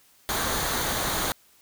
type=noise with comb filter; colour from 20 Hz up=pink; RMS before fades=-27 dBFS; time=0.29-1.32 s; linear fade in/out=0 ms; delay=0.38 ms; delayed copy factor=-0.5; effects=white hiss -59 dBFS RMS until 1.61 s